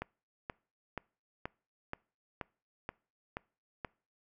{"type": "click train", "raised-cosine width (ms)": 0.5, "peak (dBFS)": -22, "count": 9, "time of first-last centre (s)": [0.02, 3.848], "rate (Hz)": 2.09, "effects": ["noise-tail reverb RT60 0.4 s tail -25 dB re dry"]}